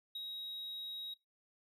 triangle tone with ADSR envelope, 3805 Hz, A#7, 35 cents sharp, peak -38 dBFS, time 0.15-1.14 s, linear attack 5 ms, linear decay 32 ms, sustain -3 dB, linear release 7 ms, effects noise-tail reverb RT60 0.2 s tail -19 dB re dry

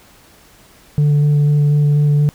sine tone with vibrato, 146.83 Hz, D3, in tune, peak -7 dBFS, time 0.98-2.29 s, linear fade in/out 0 ms, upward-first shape square, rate 4.1 Hz, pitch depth 8 cents each way, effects tanh soft clip ceiling -9 dBFS + pink hiss -47 dBFS RMS until 2.34 s

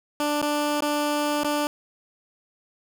15% pulse tone with dropouts, 294.8 Hz, D4, 7 cents sharp, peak -16 dBFS, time 0.2-1.67 s, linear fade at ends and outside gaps 1 ms, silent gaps 0.417-0.426 / 0.806-0.822 / 1.435-1.445 s, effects none

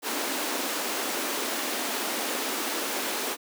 pink high-pass noise, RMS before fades -30 dBFS, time 0.02-3.37 s, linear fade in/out 50 ms, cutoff 240 Hz, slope 48 dB/octave, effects none

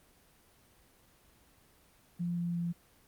sine tone with pitch steps, 173.5 / 172.5 / 171.51 Hz, F3 / F3 / F3, -11 / -21 / -31 cents, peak -31 dBFS, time 2.19-2.73 s, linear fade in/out 20 ms, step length 180 ms, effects pink hiss -64 dBFS RMS until 3.07 s + Opus 24 kbps

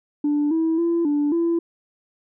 sine tone with pitch steps, 293.6 / 324.3 / 338.2 / 292.1 / 336.8 Hz, D4 / E4 / E4 / D4 / E4, 0 / -28 / +44 / -9 / +37 cents, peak -16 dBFS, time 0.24-1.59 s, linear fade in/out 5 ms, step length 270 ms, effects tanh soft clip ceiling -15 dBFS

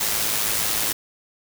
white noise with amplitude modulation, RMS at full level -21 dBFS, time 0-0.93 s, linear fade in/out 10 ms, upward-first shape sine, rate 107 Hz, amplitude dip 45%, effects none

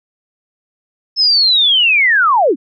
sine linear sweep, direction down, 5270 to 221.3 Hz, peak -8 dBFS, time 1.16-2.56 s, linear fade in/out 50 ms, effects none

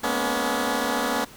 10% pulse tone cluster, 212.6 / 241.7 / 255.5 / 282 Hz, G#3 / B3 / C4 / C#4, +41 / -37 / -41 / +30 cents, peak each -23 / -18 / -25 / -19 dBFS, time 0.03-1.25 s, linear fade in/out 10 ms, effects pink hiss -46 dBFS RMS until 1.36 s

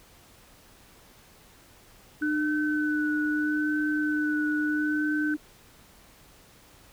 sine tone, 301.6 Hz, D4, 46 cents sharp, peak -25 dBFS, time 2.21-5.37 s, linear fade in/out 20 ms
sine tone with vibrato, 1502 Hz, F#6, 26 cents sharp, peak -29 dBFS, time 2.22-5.34 s, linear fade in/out 2 ms, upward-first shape sine, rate 0.76 Hz, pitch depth 33 cents each way
effects pink hiss -55 dBFS RMS until 6.92 s

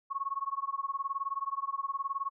sine tone with tremolo, 1100 Hz, C#6, 14 cents flat, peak -28 dBFS, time 0.1-2.3 s, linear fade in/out 20 ms, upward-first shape sine, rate 19 Hz, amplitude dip 95%, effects none

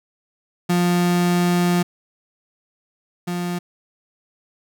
35% pulse tone pair in turn, 176.1 / 176.1 Hz, F3 / F3, +15 / +15 cents, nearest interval unison, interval 0 cents, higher neither, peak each -14 / -21 dBFS, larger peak first, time 0.69-1.83 / 3.27-3.59 s, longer first, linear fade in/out 10 ms, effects none

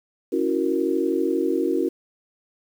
sine chord, F# dominant seventh, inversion second, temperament equal, 277.2 / 329.6 / 370 / 466.2 Hz, C#4 / E4 / F#4 / A#4, 0 / 0 / 0 / 0 cents, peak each -26 / -24 / -24 / -27 dBFS, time 0.32-1.89 s, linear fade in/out 10 ms, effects 8-bit

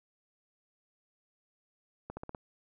accelerating click train, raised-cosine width 1 ms, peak -26 dBFS, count 5, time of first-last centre 2.1-2.348 s, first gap 70 ms, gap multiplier 0.92, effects none

